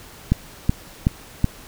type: click train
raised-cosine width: 5 ms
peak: -3 dBFS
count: 4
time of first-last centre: 0.32-1.444 s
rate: 2.67 Hz
effects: pink hiss -43 dBFS RMS until 1.67 s